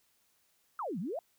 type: exponential two-way sweep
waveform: sine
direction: down then up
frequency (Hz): 1384 to 158.3 to 735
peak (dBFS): -34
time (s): 0.79-1.19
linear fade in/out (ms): 2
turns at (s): 0.99
effects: white hiss -72 dBFS RMS until 1.38 s